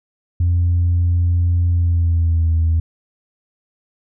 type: tone with pitch glide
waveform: sine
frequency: 86.9 to 81.55 Hz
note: F2 to E2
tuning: -8 to -18 cents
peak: -11 dBFS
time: 0.4-2.8 s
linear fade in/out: 5 ms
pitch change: -110 cents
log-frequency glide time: 1.7-2.51 s
effects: tanh soft clip ceiling -10 dBFS